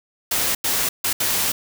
white noise bursts at uneven times, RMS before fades -21 dBFS, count 4, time 0.31-0.55 / 0.64-0.89 / 1.04-1.13 / 1.2-1.52 s, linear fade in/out 5 ms, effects none

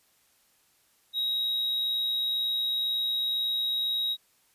triangle tone with amplitude modulation, 3808 Hz, A#7, 36 cents sharp, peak -23 dBFS, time 1.13-4.17 s, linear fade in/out 50 ms, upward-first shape sine, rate 122 Hz, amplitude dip 30%, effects white hiss -66 dBFS RMS until 4.54 s + resampled to 32000 Hz

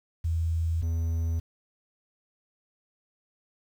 sine / triangle tone pair in turn, 82.41 / 82.41 Hz, E2 / E2, 0 / 0 cents, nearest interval unison, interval 0 cents, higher neither, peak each -24 / -23 dBFS, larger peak second, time 0.24-0.82 / 0.82-1.4 s, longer neither, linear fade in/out 10 ms, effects 9-bit

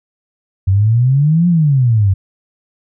sine exponential two-way sweep, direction up then down, 92.5 to 178.7 to 92.5 Hz, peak -8 dBFS, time 0.67-2.14 s, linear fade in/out 10 ms, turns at 1.48 s, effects none

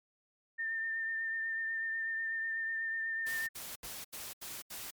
sine tone with vibrato, 1804 Hz, A6, 43 cents sharp, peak -33 dBFS, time 0.58-3.49 s, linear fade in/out 20 ms, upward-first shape sine, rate 8.1 Hz, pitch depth 18 cents each way
white noise bursts, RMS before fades -44 dBFS, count 6, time 3.26-4.91 s, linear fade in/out 10 ms, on 210 ms, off 78 ms
pink noise with exponential decay, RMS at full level -44 dBFS, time 3.83-3.99 s, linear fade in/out 2 ms, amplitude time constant 34 ms
effects MP3 96 kbps

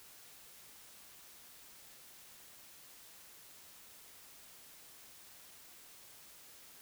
silence, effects white hiss -57 dBFS RMS until 6.81 s

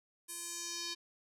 square tone with band-pass filter sweep, 342.9 Hz, F4, 32 cents flat, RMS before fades -42 dBFS, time 0.28-0.95 s, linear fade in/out 20 ms, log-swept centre 10000 to 4400 Hz, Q 2.5, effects none

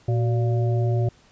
harmonic tone with a mistuned harmonic, 116.54 Hz, A#2, in tune, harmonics 1 / 3 / 5 / 6, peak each -19 / -29 / -33 / -35 dBFS, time 0.08-1.09 s, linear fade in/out 5 ms, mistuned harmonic 3, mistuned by +110 cents, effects pink hiss -56 dBFS RMS until 1.31 s + resampled to 16000 Hz

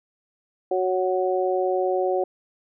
harmonic tone, 185 Hz, F#3, in tune, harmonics 2 / 3 / 4, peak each -23 / -25 / -26 dBFS, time 0.71-2.24 s, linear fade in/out 5 ms, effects none

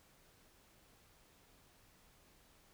silence, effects pink hiss -67 dBFS RMS until 2.73 s

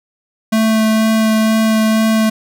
square tone with vibrato, 220 Hz, A3, in tune, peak -11 dBFS, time 0.52-2.3 s, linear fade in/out 10 ms, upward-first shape sine, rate 2.1 Hz, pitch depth 9 cents each way, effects none

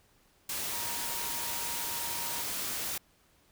sine tone in noise, 940 Hz, A#5, 14 cents sharp, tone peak -43 dBFS, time 0.72-2.42 s, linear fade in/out 5 ms, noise white, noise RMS -35 dBFS, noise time 0.49-2.98 s, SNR -11 dB, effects pink hiss -66 dBFS RMS until 3.51 s

